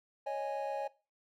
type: chord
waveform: triangle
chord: C# suspended second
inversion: none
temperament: equal with one note detuned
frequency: 554.4 / 622.3 / 826.8 Hz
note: C#5 / D#5 / G#5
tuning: 0 / 0 / -8 cents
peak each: -36 / -39 / -36 dBFS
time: 0.26-0.88 s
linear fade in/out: 10 ms
effects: noise-tail reverb RT60 0.3 s tail -19 dB re dry